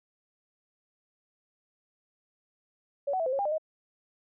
sine tone with pitch steps, 564 / 749 / 655 / 515 / 548 / 803 / 604 / 629 Hz, C#5 / F#5 / E5 / C5 / C#5 / G5 / D5 / D#5, +30 / +21 / -11 / -28 / -20 / +41 / +48 / +19 cents, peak -26 dBFS, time 3.07-3.582 s, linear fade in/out 10 ms, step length 64 ms, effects none

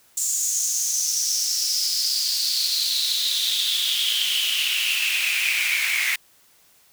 pink noise with high-pass filter sweep, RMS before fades -23 dBFS, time 0.17-6.16 s, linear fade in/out 5 ms, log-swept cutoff 7200 to 2100 Hz, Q 6.8, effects white hiss -57 dBFS RMS until 6.92 s

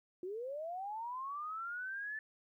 sine linear sweep, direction up, 347.7 to 1760 Hz, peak -39 dBFS, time 0.23-2.19 s, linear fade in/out 2 ms, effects 13-bit

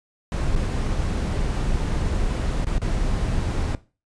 brown noise with dropouts, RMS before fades -23 dBFS, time 0.32-3.75 s, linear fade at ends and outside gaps 1 ms, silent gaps 0.553-0.56 / 2.646-2.668 / 2.782-2.817 s, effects noise-tail reverb RT60 0.3 s tail -17 dB re dry + resampled to 22050 Hz

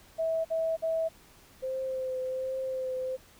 sine tone bursts, 650 Hz, E5, 24 cents flat, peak -26 dBFS, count 3, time 0.18-1.09 s, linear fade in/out 20 ms, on 270 ms, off 50 ms
sine tone with vibrato, 520 Hz, C5, 11 cents flat, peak -30 dBFS, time 1.62-3.17 s, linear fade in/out 20 ms, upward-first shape triangle, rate 1.3 Hz, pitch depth 24 cents each way
effects pink hiss -57 dBFS RMS until 3.39 s

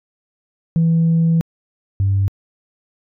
sine tone pair in turn, 164.81 / 98 Hz, E3 / G2, 0 / 0 cents, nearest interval major sixth, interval 900 cents, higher first, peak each -10 / -12 dBFS, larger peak first, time 0.76-1.41 / 2-2.28 s, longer first, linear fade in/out 0 ms, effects tanh soft clip ceiling -9 dBFS

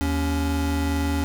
square tone pair together, 78.61 / 280.9 Hz, D#2 / C#4, +18 / +23 cents, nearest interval octave + minor seventh, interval 2205 cents, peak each -24 / -26 dBFS, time 0.01-1.24 s, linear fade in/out 0 ms, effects none

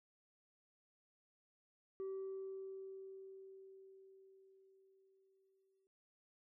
sine tone with exponential decay, 384.9 Hz, G4, 32 cents flat, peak -38 dBFS, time 2-5.87 s, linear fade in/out 0 ms, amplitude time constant 840 ms, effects tanh soft clip ceiling -40 dBFS

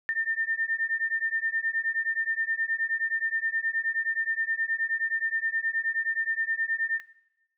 sine beating tone pair, 1800 / 1809.5 Hz, A6 / A6, +39 / +48 cents, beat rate 9.5 Hz, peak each -29 dBFS, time 0.09-7 s, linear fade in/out 0 ms, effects noise-tail reverb RT60 0.9 s tail -18 dB re dry

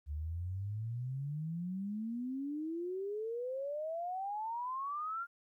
sine exponential sweep, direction up, 71.4 to 1414 Hz, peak -36 dBFS, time 0.06-5.27 s, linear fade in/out 50 ms, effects 13-bit

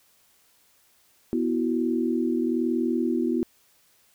sine chord, B suspended fourth, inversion none, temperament just, 246.9 / 329.3 / 370.4 Hz, B3 / E4 / F#4, 0 / -2 / +2 cents, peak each -25 / -26 / -29 dBFS, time 1.33-3.43 s, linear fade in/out 0 ms, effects white hiss -62 dBFS RMS until 4.14 s

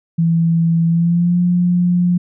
sine tone with pitch glide, 166.1 to 177 Hz, E3 to F3, +13 to +23 cents, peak -11 dBFS, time 0.18-2.18 s, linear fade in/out 10 ms, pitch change +110 cents, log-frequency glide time 0.87-1.4 s, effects none

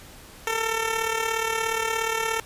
10% pulse tone with amplitude modulation, 449.3 Hz, A4, 36 cents sharp, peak -13 dBFS, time 0.47-2.4 s, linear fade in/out 2 ms, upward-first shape sine, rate 37 Hz, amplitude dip 60%, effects pink hiss -46 dBFS RMS until 2.45 s + resampled to 32000 Hz

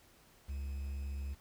triangle tone with quantisation, 69.3 Hz, C#2, in tune, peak -35 dBFS, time 0.48-1.35 s, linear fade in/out 20 ms, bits 10, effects pink hiss -64 dBFS RMS until 1.4 s

